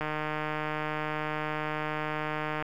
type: click train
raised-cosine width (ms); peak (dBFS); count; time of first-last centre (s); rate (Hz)
0.5; -17; 401; 0.01-2.624; 153
effects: 9-bit